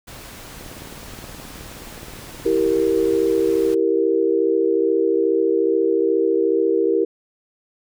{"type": "noise", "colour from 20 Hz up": "pink", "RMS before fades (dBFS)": -38, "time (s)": [0.07, 3.75], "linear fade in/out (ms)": 10}
{"type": "click train", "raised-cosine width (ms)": 2, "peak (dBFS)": -26, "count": 48, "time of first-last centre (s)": [0.61, 3.084], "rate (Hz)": 19}
{"type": "chord", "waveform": "sine", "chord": "E diminished", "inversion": "none", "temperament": "equal", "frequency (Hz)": [329.6, 392, 466.2], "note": ["E4", "G4", "Bb4"], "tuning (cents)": [0, 0, 0], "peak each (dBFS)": [-21, -19, -19], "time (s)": [2.45, 7.05], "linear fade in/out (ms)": 10}
{"effects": []}